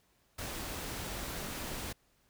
pink noise, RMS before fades -40 dBFS, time 0.38-1.93 s, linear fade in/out 10 ms, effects pink hiss -71 dBFS RMS until 2.29 s

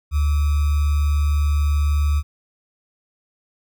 sine tone with sample-and-hold, 73.42 Hz, D2, in tune, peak -15 dBFS, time 0.11-2.23 s, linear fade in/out 50 ms, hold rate 1225 Hz, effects none

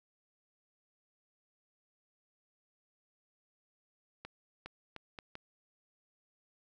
accelerating click train, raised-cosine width 0.3 ms, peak -28 dBFS, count 5, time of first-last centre 4.25-5.354 s, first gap 410 ms, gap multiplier 0.74, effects none

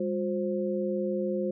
sine tone cluster, 201.9 / 359.9 / 527 Hz, G#3 / F#4 / C5, -49 / -48 / +12 cents, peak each -31 dBFS, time 0-1.51 s, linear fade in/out 5 ms, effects none

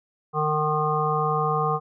harmonic tone, 152.6 Hz, D#3, 33 cents flat, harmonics 1 / 3 / 5 / 7 / 8, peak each -27 / -27 / -27 / -27 / -27 dBFS, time 0.33-1.8 s, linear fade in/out 50 ms, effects none

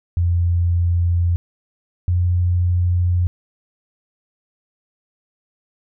sine tone pair in turn, 86.6 / 88.68 Hz, F2 / F2, -14 / +27 cents, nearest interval unison, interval 41 cents, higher second, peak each -14 dBFS, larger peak neither, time 0.17-1.36 / 2.08-3.27 s, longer neither, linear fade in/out 0 ms, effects none

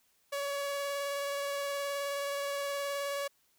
sawtooth tone with vibrato, 564 Hz, C#5, 30 cents sharp, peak -29 dBFS, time 0.32-3.28 s, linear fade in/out 10 ms, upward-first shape square, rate 19 Hz, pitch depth 10 cents each way, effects white hiss -71 dBFS RMS until 3.58 s

